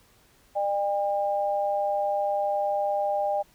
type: tone pair together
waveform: sine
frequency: 602 / 803.6 Hz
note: D5 / G5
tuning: +43 / +43 cents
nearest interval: perfect fourth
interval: 500 cents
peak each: -26 dBFS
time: 0.55-3.43 s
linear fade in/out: 20 ms
effects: pink hiss -60 dBFS RMS until 3.54 s